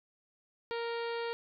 harmonic tone with a mistuned harmonic, 466.2 Hz, A#4, in tune, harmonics 1 / 2 / 3 / 4 / 5 / 6 / 7 / 8 / 9 / 10, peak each -35 / -41 / -45 / -47 / -49 / -51 / -52 / -53 / -54 / -55 dBFS, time 0.71-1.33 s, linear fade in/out 0 ms, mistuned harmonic 10, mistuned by -46 cents, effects none

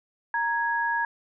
sine tone pair together, 932.3 / 1661.2 Hz, A#5 / G#6, 0 / 0 cents, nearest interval minor seventh, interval 1000 cents, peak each -26 dBFS, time 0.34-1.05 s, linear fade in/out 2 ms, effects none

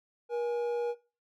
triangle tone pair together, 477.4 / 830.6 Hz, A#4 / G#5, +41 / 0 cents, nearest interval minor seventh, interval 959 cents, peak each -28 / -38 dBFS, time 0.29-0.95 s, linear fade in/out 50 ms, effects noise-tail reverb RT60 0.3 s tail -17 dB re dry

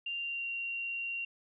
sine tone with pitch glide, 2785 to 2758 Hz, F7 to F7, -5 to -22 cents, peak -34 dBFS, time 0.06-1.25 s, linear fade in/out 5 ms, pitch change -17 cents, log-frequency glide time 0.17-0.48 s, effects none

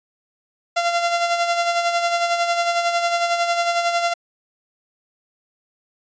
sawtooth tone with tremolo, 688 Hz, F5, 26 cents flat, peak -12 dBFS, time 0.76-4.14 s, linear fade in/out 10 ms, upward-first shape sine, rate 11 Hz, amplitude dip 50%, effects resampled to 16000 Hz

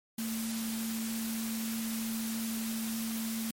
sine tone in noise, 224.6 Hz, A3, 36 cents sharp, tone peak -33 dBFS, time 0.18-3.51 s, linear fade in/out 5 ms, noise white, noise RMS -40 dBFS, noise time 0.18-3.51 s, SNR +4 dB, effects MP3 64 kbps

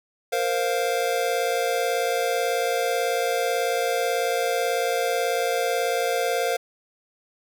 square chord, Bb suspended second, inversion none, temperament just, 466.2 / 524.4 / 699.2 Hz, Bb4 / C5 / F5, 0 / +4 / +2 cents, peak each -27 dBFS, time 0.32-6.57 s, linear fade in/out 10 ms, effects none

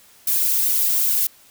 violet noise with flanger, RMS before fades -19 dBFS, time 0.27-1.27 s, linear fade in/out 5 ms, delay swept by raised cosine 1.3 to 5.2 ms, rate 2.4 Hz, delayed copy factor +0.95, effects white hiss -51 dBFS RMS until 1.5 s

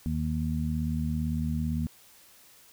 harmonic tone, 77.78 Hz, D#2, in tune, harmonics 1 / 2 / 3, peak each -31 / -31 / -31 dBFS, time 0.06-1.87 s, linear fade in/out 0 ms, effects white hiss -56 dBFS RMS until 2.72 s

